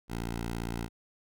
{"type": "tone", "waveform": "10% pulse", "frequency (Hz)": 57.6, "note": "A#1", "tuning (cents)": -20, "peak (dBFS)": -25, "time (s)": [0.08, 0.89], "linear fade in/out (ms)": 50, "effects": []}